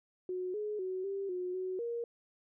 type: tone with pitch steps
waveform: sine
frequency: 366.2 / 421.2 / 372.8 / 393.6 / 362.3 / 371.7 / 469.8 Hz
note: F#4 / G#4 / F#4 / G4 / F#4 / F#4 / A#4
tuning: -18 / +24 / +13 / +7 / -36 / +8 / +13 cents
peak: -34 dBFS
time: 0.29-2.04 s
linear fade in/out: 2 ms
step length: 250 ms
effects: none